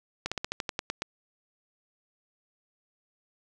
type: slowing click train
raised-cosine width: 0.2 ms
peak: -13 dBFS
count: 10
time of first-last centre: 0.26-1.02 s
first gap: 56 ms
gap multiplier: 1.1
effects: none